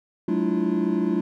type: tone cluster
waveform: triangle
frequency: 186.6 / 215.6 / 293.8 / 327.7 / 347.7 Hz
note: F#3 / A3 / D4 / E4 / F4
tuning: +15 / -35 / +1 / -10 / -8 cents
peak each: -25 dBFS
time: 0.28-1.21 s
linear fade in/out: 5 ms
effects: none